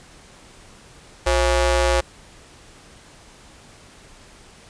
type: ring-modulated tone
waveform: sawtooth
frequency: 298.6 Hz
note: D4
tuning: 29 cents sharp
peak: -9 dBFS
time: 1.26-2.01 s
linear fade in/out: 10 ms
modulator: 239 Hz
effects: pink hiss -47 dBFS RMS until 4.69 s + resampled to 22050 Hz